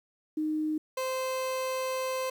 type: tone pair in turn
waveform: sine / 30% pulse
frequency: 308.9 / 519.5 Hz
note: D#4 / C5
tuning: -12 / -12 cents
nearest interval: major sixth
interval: 900 cents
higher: second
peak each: -27 dBFS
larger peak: neither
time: 0.37-0.78 / 0.97-2.3 s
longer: second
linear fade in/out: 5 ms
effects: 10-bit